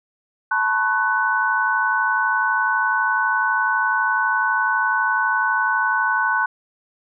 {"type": "tone cluster", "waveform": "sine", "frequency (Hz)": [876, 976, 1088, 1496], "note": ["A5", "B5", "C#6", "F#6"], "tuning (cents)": [-8, -21, -33, 19], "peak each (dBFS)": [-24, -26, -24, -19], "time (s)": [0.51, 6.46], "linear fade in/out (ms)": 5, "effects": []}